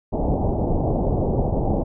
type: low-pass noise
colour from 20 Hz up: pink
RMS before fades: -21 dBFS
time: 0.12-1.84 s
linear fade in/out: 20 ms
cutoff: 810 Hz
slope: 48 dB/octave
effects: none